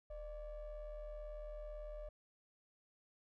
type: ring-modulated tone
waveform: triangle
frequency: 282 Hz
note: C#4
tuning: 30 cents sharp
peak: -40 dBFS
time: 0.1-2.09 s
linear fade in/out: 5 ms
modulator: 321 Hz
effects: none